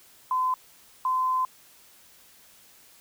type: tone pair in turn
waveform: sine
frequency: 1022 / 1027 Hz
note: C6 / C6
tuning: -41 / -33 cents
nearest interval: unison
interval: 8 cents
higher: second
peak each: -22 dBFS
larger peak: neither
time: 0.31-0.54 / 1.05-1.45 s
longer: second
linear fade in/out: 2 ms
effects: white hiss -55 dBFS RMS until 3 s